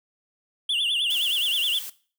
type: tone with vibrato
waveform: triangle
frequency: 3116 Hz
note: G7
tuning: 11 cents flat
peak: -20 dBFS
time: 0.69-1.79 s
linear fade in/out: 5 ms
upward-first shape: sine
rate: 9.6 Hz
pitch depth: 210 cents each way
type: noise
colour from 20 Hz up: blue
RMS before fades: -36 dBFS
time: 1.1-1.9 s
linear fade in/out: 5 ms
effects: noise-tail reverb RT60 0.4 s tail -17 dB re dry